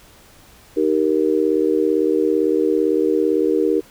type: chord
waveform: sine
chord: Eb major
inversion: none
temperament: just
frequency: 311.1 / 388.9 / 466.7 Hz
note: Eb4 / G4 / Bb4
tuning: 0 / -14 / +2 cents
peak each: -19 dBFS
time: 0.76-3.81 s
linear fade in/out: 20 ms
effects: pink hiss -48 dBFS RMS until 3.9 s